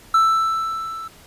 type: tone with level ramp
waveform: triangle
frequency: 1324 Hz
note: E6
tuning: 7 cents sharp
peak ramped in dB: -9 to -28 dBFS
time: 0.14-1.08 s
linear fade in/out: 5 ms
effects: pink hiss -47 dBFS RMS until 1.26 s + resampled to 32000 Hz